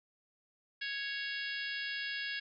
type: harmonic tone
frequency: 554.4 Hz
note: C#5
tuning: in tune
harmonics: 3 / 4 / 5 / 6 / 7 / 8 / 9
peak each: -39 / -45 / -43 / -45 / -49 / -48 / -47 dBFS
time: 0.81-2.4 s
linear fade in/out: 10 ms
effects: none